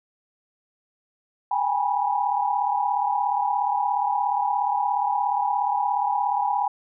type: tone cluster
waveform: sine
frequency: 796 / 833 / 976 Hz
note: G5 / G#5 / B5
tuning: +26 / +5 / -21 cents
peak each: -25 dBFS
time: 1.51-6.68 s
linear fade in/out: 5 ms
effects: none